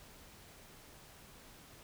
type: silence
effects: pink hiss -57 dBFS RMS until 1.83 s